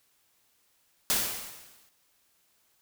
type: noise with exponential decay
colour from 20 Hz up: white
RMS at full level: -24 dBFS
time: 1.1-1.89 s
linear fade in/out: 0 ms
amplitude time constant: 170 ms
effects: white hiss -69 dBFS RMS until 2.81 s